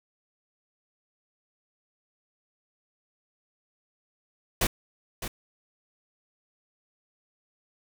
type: noise with echo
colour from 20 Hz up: pink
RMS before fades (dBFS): -24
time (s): 4.61-4.67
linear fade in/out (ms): 5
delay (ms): 610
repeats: 1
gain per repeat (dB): -10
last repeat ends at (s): 5.28
effects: none